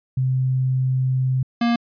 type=tone pair in turn; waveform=sine / square; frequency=129.9 / 235.3 Hz; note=C3 / A#3; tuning=-12 / +16 cents; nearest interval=minor seventh; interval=1028 cents; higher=second; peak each=-17 dBFS; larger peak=neither; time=0.17-1.43 / 1.61-1.76 s; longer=first; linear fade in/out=5 ms; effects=resampled to 11025 Hz